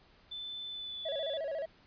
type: tone with pitch glide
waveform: sine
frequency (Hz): 3520 to 3460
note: A7 to A7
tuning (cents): 0 to -30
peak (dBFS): -39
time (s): 0.31-1.38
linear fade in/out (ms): 10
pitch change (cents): -30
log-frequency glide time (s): 0.68-1.05
type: tone with vibrato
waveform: triangle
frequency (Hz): 599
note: D5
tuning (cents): +34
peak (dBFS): -32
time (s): 1.05-1.66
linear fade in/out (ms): 10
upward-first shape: square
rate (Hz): 14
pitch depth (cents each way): 130
effects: pink hiss -63 dBFS RMS until 1.86 s + resampled to 11025 Hz